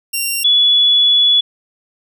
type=tone pair in turn; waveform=10% pulse / sine; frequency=2763 / 3413 Hz; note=F7 / G#7; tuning=-19 / +47 cents; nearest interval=major third; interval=366 cents; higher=second; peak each=-8 / -8 dBFS; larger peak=neither; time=0.13-0.44 / 0.44-1.41 s; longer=second; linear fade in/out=10 ms; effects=none